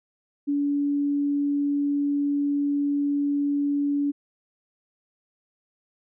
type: tone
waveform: sine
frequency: 286.1 Hz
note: D4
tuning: 45 cents flat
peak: -21 dBFS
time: 0.47-4.12 s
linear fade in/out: 20 ms
effects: none